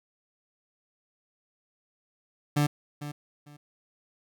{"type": "tone with echo", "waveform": "30% pulse", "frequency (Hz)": 146.83, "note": "D3", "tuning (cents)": 0, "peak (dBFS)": -19, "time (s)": [2.56, 2.67], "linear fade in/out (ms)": 10, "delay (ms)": 450, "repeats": 2, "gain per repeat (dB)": -13, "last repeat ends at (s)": 3.57, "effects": []}